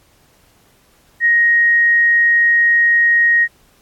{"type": "tone", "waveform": "sine", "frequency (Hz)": 1876, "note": "A#6", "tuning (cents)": 11, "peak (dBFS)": -9, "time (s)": [1.2, 3.48], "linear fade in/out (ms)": 50, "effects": ["pink hiss -54 dBFS RMS until 3.81 s", "AAC 64 kbps"]}